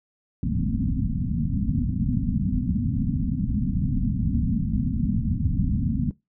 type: low-pass noise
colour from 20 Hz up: white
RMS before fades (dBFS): -24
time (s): 0.43-6.11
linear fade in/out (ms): 2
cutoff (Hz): 260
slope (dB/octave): 96
effects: noise-tail reverb RT60 0.2 s tail -21 dB re dry